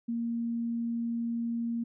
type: tone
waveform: sine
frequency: 233.1 Hz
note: A#3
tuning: in tune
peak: -29 dBFS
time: 0.08-1.84 s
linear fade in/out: 10 ms
effects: none